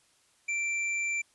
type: tone with hard clipping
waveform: sine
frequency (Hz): 2349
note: D7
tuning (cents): 0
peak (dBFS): -30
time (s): 0.48-1.22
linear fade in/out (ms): 10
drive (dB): 10
effects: white hiss -66 dBFS RMS until 1.34 s + resampled to 24000 Hz